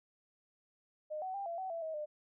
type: tone with pitch steps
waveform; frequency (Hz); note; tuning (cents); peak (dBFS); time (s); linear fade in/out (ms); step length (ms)
sine; 612 / 751 / 794 / 678 / 756 / 667 / 637 / 602; D#5 / F#5 / G5 / E5 / F#5 / E5 / D#5 / D5; -29 / +26 / +22 / +49 / +37 / +20 / +41 / +43; -37; 1.1-2.06; 20; 120
effects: none